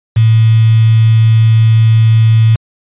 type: tone with quantisation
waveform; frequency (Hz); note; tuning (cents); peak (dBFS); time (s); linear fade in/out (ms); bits
sine; 111.8; A2; +28; -4; 0.16-2.56; 10; 4
effects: resampled to 8000 Hz